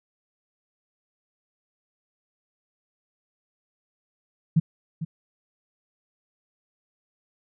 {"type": "tone with echo", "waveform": "sine", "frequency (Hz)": 160.9, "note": "E3", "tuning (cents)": -42, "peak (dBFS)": -14, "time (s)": [4.56, 4.6], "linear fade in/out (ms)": 10, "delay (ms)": 450, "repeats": 1, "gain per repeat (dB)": -12, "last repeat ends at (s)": 5.05, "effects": []}